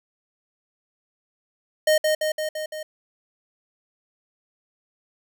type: tone with echo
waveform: square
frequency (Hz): 618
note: D#5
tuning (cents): -12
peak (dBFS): -16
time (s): 1.87-1.98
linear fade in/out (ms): 5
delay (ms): 170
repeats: 5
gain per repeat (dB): -3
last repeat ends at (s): 2.83
effects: none